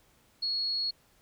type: tone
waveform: sine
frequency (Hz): 4332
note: C#8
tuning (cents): -41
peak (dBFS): -28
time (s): 0.42-0.91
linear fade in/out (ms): 10
effects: pink hiss -65 dBFS RMS until 1.21 s